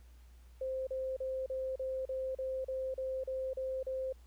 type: tone bursts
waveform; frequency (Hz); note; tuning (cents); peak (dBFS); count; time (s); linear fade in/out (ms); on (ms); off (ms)
sine; 523.3; C5; 0; -34; 12; 0.61-4.126; 5; 260; 36
effects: added 60 Hz sine -54 dBFS peak until 4.26 s + pink hiss -69 dBFS RMS until 4.26 s